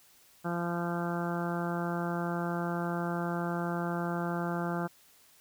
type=harmonic tone; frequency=172.2 Hz; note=F3; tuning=24 cents flat; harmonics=1 / 2 / 3 / 4 / 5 / 6 / 7 / 8 / 9; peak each=-33 / -37 / -41 / -39 / -41 / -46 / -43 / -42 / -44 dBFS; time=0.44-4.88 s; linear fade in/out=20 ms; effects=white hiss -61 dBFS RMS until 5.4 s